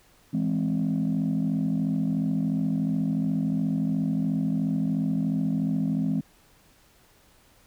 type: chord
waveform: sine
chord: E augmented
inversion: none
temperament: equal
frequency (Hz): 164.81 / 207.7 / 261.6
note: E3 / G#3 / B#3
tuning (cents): 0 / 0 / 0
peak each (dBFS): -26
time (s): 0.33-6.21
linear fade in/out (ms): 10
effects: tanh soft clip ceiling -18 dBFS + pink hiss -59 dBFS RMS until 7.66 s